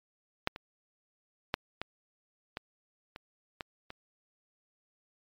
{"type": "clicks", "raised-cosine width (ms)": 0.3, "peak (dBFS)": [-11, -25, -11, -18, -20, -26, -20, -26], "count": 8, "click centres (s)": [0.474, 0.561, 1.541, 1.816, 2.571, 3.161, 3.608, 3.904], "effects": ["MP3 96 kbps"]}